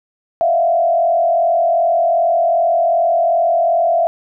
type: tone with frequency modulation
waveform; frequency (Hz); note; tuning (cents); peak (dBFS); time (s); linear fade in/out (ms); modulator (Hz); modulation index
sine; 679; F5; -49; -11; 0.41-4.07; 0; 42.6; 0.9
effects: none